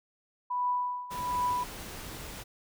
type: tone with tremolo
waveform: sine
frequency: 987.8 Hz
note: B5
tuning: in tune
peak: -25 dBFS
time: 0.5-1.64 s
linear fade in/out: 10 ms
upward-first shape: triangle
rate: 1.3 Hz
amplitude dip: 85%
type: noise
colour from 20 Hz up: pink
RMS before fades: -42 dBFS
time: 1.1-2.44 s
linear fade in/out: 20 ms
effects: none